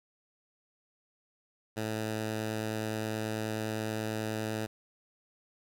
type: tone with vibrato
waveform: 10% pulse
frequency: 109.3 Hz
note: A2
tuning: 11 cents flat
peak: -24 dBFS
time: 1.76-4.67 s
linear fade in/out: 20 ms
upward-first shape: triangle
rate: 9.5 Hz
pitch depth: 8 cents each way
effects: none